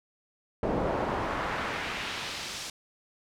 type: noise with band-pass filter sweep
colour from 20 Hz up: brown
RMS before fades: -32 dBFS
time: 0.63-2.7 s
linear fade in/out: 2 ms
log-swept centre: 490 to 6300 Hz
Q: 1.1
effects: none